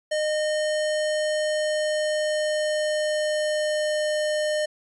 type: tone with pitch glide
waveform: square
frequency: 612 to 607.8 Hz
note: D#5 to D#5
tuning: -29 to -41 cents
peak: -23 dBFS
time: 0.11-4.66 s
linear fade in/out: 10 ms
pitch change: -12 cents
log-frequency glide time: 1.4-4.09 s
effects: resampled to 24000 Hz